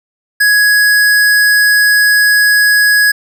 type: tone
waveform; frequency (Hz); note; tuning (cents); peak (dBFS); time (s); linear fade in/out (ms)
square; 1670; G#6; +9; -7; 0.4-3.12; 10
effects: none